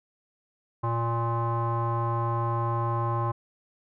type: tone with low-pass filter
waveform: square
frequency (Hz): 116.54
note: A#2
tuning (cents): 0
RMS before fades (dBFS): -27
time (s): 0.83-3.32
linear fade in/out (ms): 10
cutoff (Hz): 1000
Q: 8.3
effects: none